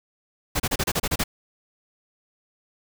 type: noise bursts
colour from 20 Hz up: pink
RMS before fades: -23 dBFS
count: 9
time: 0.55-1.239 s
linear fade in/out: 10 ms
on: 49 ms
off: 31 ms
effects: none